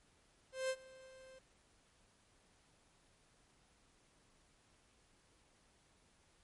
45% pulse tone with ADSR envelope, 523.3 Hz, C5, in tune, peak -34 dBFS, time 0.52-1.39 s, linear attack 180 ms, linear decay 54 ms, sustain -22 dB, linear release 7 ms, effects pink hiss -71 dBFS RMS until 6.43 s + MP3 48 kbps

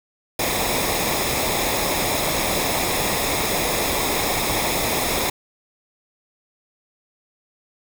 pink noise with comb filter, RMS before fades -22 dBFS, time 0.39-5.3 s, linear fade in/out 5 ms, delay 0.67 ms, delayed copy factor -0.6, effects none

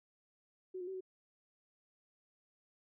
sine tone with pitch steps, 371.5 / 357.3 / 381.1 / 373.4 Hz, F#4 / F4 / G4 / F#4, +7 / +40 / -49 / +16 cents, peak -40 dBFS, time 0.74-1.008 s, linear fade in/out 10 ms, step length 67 ms, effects none

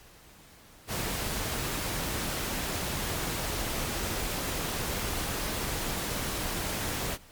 pink noise, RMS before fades -32 dBFS, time 0.87-7.18 s, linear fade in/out 50 ms, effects pink hiss -54 dBFS RMS until 7.31 s + MP3 96 kbps

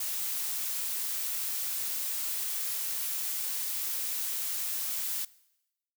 blue noise, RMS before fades -33 dBFS, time 0-5.25 s, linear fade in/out 5 ms, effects noise-tail reverb RT60 0.9 s tail -21 dB re dry

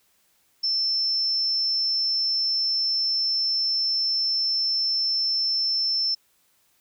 sine tone, 5330 Hz, E8, 18 cents sharp, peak -21 dBFS, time 0.63-6.15 s, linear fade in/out 10 ms, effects white hiss -65 dBFS RMS until 6.8 s

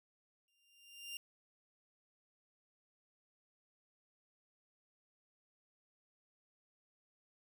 sawtooth tone with exponential growth, 2794 Hz, F7, in tune, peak -38 dBFS, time 0.48-1.17 s, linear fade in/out 1 ms, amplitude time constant 150 ms, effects none

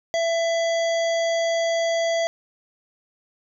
harmonic tone, 667 Hz, E5, 20 cents sharp, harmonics 1 / 3 / 5 / 7 / 9 / 10, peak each -20 / -30 / -34 / -37 / -39 / -40 dBFS, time 0.14-2.27 s, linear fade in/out 0 ms, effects 10-bit

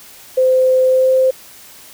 sine tone with pitch glide, 516 to 520.8 Hz, C5 to C5, -24 to -8 cents, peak -9 dBFS, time 0.37-1.31 s, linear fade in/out 10 ms, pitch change +16 cents, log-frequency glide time 0.88-1.1 s, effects white hiss -40 dBFS RMS until 1.93 s

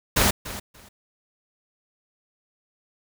pink noise with echo, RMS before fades -19 dBFS, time 0.16-0.31 s, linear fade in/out 10 ms, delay 290 ms, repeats 2, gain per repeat -15 dB, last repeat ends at 0.89 s, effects none

